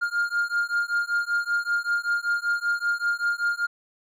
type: beating tone pair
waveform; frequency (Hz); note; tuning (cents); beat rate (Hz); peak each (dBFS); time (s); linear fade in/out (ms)
triangle; 1407 / 1412.2; F6 / F6; +12 / +19; 5.2; -24; 0.01-3.67; 20
effects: none